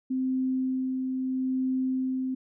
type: tone with tremolo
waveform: sine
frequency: 259.7 Hz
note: C4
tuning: 13 cents flat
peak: -24 dBFS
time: 0.1-2.35 s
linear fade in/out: 10 ms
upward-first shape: sine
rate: 0.77 Hz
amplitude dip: 30%
effects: none